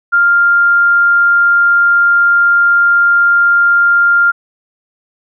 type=tone; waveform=sine; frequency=1398 Hz; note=F6; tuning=1 cent sharp; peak=-6 dBFS; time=0.12-4.32 s; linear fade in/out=20 ms; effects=none